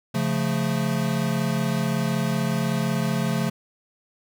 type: chord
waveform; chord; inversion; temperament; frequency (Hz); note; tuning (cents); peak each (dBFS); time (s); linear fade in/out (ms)
square; Db augmented; none; equal; 138.59 / 174.61 / 220; Db3 / F3 / A3; 0 / 0 / 0; -27; 0.14-3.5; 10
effects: none